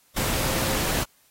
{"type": "tone in noise", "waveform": "sine", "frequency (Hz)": 532, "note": "C5", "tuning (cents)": 29, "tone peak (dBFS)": -35, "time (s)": [0.36, 0.81], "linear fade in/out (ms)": 10, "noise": "pink", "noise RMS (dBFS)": -26, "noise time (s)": [0.16, 1.04], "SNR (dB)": -12, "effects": ["white hiss -61 dBFS RMS until 1.3 s", "AAC 48 kbps"]}